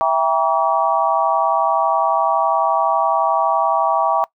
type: chord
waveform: sine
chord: E diminished seventh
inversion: none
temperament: just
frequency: 659.3 / 791.1 / 949.3 / 1139.2 Hz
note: E5 / G5 / Bb5 / Db6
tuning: 0 / +16 / +31 / +47 cents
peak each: -19 dBFS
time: 0.01-4.24 s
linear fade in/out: 0 ms
effects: noise-tail reverb RT60 0.1 s tail -22 dB re dry